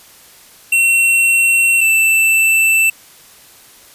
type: tone pair in turn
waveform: square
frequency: 2720 / 2661 Hz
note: F7 / E7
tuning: -46 / +16 cents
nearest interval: unison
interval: 38 cents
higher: first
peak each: -10 dBFS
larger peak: neither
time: 0.72-1.81 / 1.81-2.9 s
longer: neither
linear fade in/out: 5 ms
effects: white hiss -43 dBFS RMS until 3.94 s + resampled to 32000 Hz